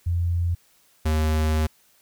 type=tone pair in turn; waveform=sine / square; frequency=86.3 / 77.89 Hz; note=F2 / D#2; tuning=-20 / +2 cents; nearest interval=major second; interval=178 cents; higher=first; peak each=-20 dBFS; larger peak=neither; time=0.06-0.55 / 1.05-1.67 s; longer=second; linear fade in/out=10 ms; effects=white hiss -60 dBFS RMS until 2.01 s